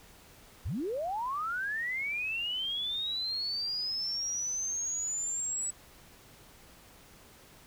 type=linear sweep; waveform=sine; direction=up; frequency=54 to 7902 Hz; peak=-31 dBFS; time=0.65-5.71 s; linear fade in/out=10 ms; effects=pink hiss -56 dBFS RMS until 7.66 s

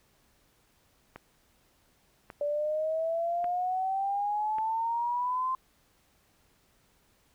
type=click train; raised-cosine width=0.5 ms; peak=-27 dBFS; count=4; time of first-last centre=1.16-4.585 s; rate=0.876 Hz
type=exponential sweep; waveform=sine; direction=up; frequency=578 to 1046.5 Hz; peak=-27 dBFS; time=2.41-5.55 s; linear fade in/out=2 ms
effects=pink hiss -67 dBFS RMS until 7.34 s

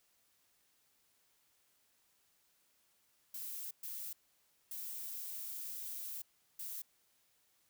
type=noise bursts at uneven times; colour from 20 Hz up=violet; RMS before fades=-44 dBFS; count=4; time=3.34-3.71 / 3.83-4.13 / 4.71-6.22 / 6.59-6.82 s; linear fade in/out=5 ms; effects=white hiss -74 dBFS RMS until 7.69 s

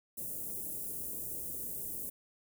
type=band-stop noise; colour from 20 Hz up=white; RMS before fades=-40 dBFS; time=0.17-2.1 s; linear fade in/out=10 ms; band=500 to 9200 Hz; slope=24 dB/octave; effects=none

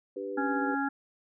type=chord; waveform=sine; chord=G major; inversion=second; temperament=equal; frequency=293.7 / 392 / 493.9 Hz; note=D4 / G4 / B4; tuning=0 / 0 / 0 cents; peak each=-41 / -36 / -37 dBFS; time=0.16-0.75 s; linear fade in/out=5 ms
type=harmonic tone; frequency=277.2 Hz; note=C#4; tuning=in tune; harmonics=1 / 3 / 5 / 6; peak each=-30 / -33 / -34 / -37 dBFS; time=0.37-0.89 s; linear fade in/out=10 ms
effects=none

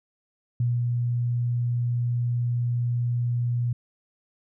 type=tone with ADSR envelope; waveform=sine; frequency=120.6 Hz; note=B2; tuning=41 cents flat; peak=-20 dBFS; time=0.6-3.73 s; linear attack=3 ms; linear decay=210 ms; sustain=-2 dB; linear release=5 ms; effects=none

